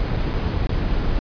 brown noise with dropouts, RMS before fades -21 dBFS, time 0-1.19 s, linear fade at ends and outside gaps 0 ms, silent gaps 0.165-0.17 / 0.333-0.339 / 0.67-0.693 s, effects resampled to 11025 Hz

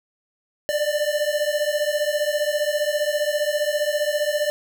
square beating tone pair, 587.3 / 602.3 Hz, D5 / D5, 0 / +44 cents, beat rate 15 Hz, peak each -24 dBFS, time 0.69-4.5 s, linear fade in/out 0 ms, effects 9-bit

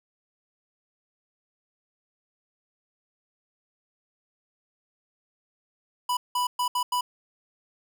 square tone bursts at uneven times, 987.8 Hz, B5, in tune, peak -24 dBFS, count 5, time 6.09-6.17 / 6.35-6.47 / 6.59-6.68 / 6.75-6.83 / 6.92-7.01 s, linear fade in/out 5 ms, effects none

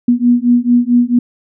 sine beating tone pair, 240 / 244.5 Hz, B3 / B3, -49 / -17 cents, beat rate 4.5 Hz, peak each -11 dBFS, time 0.08-1.19 s, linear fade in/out 5 ms, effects none

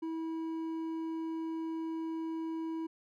triangle tone with hard clipping, 324.5 Hz, E4, 27 cents flat, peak -36 dBFS, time 0.02-2.87 s, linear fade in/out 10 ms, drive 9 dB, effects none

